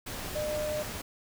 sine tone in noise, 605 Hz, D#5, 49 cents flat, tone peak -30 dBFS, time 0.35-0.83 s, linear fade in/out 10 ms, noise pink, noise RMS -38 dBFS, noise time 0.06-1.02 s, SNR +5 dB, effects none

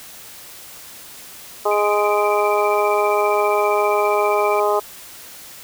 harmonic tone, 207.4 Hz, G#3, 2 cents flat, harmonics 2 / 3 / 4 / 5 / 6, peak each -19 / -21 / -22 / -23 / -24 dBFS, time 1.65-4.8 s, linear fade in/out 10 ms
sine tone with tremolo, 2349 Hz, D7, in tune, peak -24 dBFS, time 1.71-4.6 s, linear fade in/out 5 ms, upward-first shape sine, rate 15 Hz, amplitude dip 70%
effects white hiss -39 dBFS RMS until 5.63 s

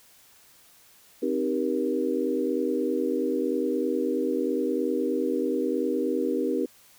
sine chord, C minor seventh, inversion none, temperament equal with one note detuned, 261.6 / 311.1 / 392 / 475.1 Hz, C4 / Eb4 / G4 / Bb4, 0 / 0 / 0 / +33 cents, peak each -29 dBFS, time 1.22-6.66 s, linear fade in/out 10 ms, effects white hiss -56 dBFS RMS until 6.98 s

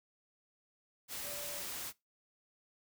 sine tone in noise, 580 Hz, D5, 22 cents flat, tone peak -48 dBFS, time 1.22-1.64 s, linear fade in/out 50 ms, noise white, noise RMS -42 dBFS, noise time 1.08-1.93 s, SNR -9 dB, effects noise-tail reverb RT60 0.2 s tail -21 dB re dry

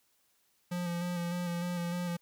square tone with vibrato, 174.61 Hz, F3, in tune, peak -33 dBFS, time 0.71-2.17 s, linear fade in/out 10 ms, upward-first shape square, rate 3.3 Hz, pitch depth 22 cents each way, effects white hiss -72 dBFS RMS until 2.21 s

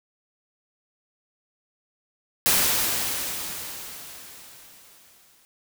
white noise with exponential decay, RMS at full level -19 dBFS, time 2.46-5.45 s, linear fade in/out 0 ms, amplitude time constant 650 ms, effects none

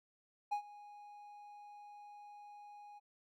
triangle tone with ADSR envelope, 826 Hz, G#5, 10 cents flat, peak -30 dBFS, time 0.51-3 s, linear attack 16 ms, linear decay 90 ms, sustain -20 dB, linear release 25 ms, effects none

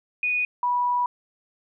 sine tone pair in turn, 2473 / 978 Hz, D#7 / B5, -11 / -17 cents, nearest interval octave + major third, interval 1606 cents, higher first, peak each -21 / -20 dBFS, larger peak second, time 0.23-0.45 / 0.63-1.06 s, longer second, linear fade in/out 2 ms, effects none

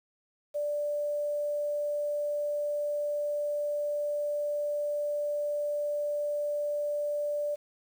sine tone with quantisation, 587.3 Hz, D5, in tune, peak -28 dBFS, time 0.54-7.56 s, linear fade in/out 20 ms, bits 9, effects none

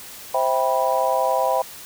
sine chord, C major seventh, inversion none, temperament just, 523.3 / 654.1 / 784.9 / 981.1 Hz, C5 / E5 / G5 / B5, 0 / -14 / +2 / -12 cents, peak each -23 dBFS, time 0.34-1.62 s, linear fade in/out 5 ms, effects white hiss -39 dBFS RMS until 1.85 s

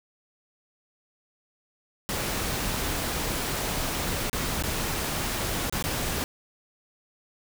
pink noise with dropouts, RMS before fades -29 dBFS, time 2.09-6.24 s, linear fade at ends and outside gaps 0 ms, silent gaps 4.297-4.33 / 4.624-4.637 / 5.697-5.725 / 5.825-5.84 s, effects none

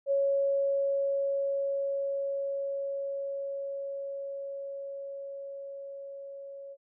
sine tone with level ramp, 554.4 Hz, C#5, in tune, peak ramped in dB -23 to -41 dBFS, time 0.06-6.77 s, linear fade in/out 50 ms, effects none

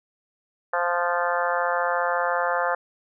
harmonic tone with a mistuned harmonic, 174.61 Hz, F3, in tune, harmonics 3 / 4 / 5 / 6 / 7 / 8 / 9 / 10, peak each -27 / -28 / -29 / -30 / -30 / -31 / -32 / -32 dBFS, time 0.73-2.75 s, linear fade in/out 5 ms, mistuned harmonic 9, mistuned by -19 cents, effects none

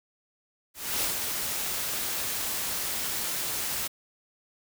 white noise with ADSR envelope, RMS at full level -27 dBFS, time 0.74-3.88 s, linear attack 270 ms, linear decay 130 ms, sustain -4 dB, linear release 12 ms, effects none

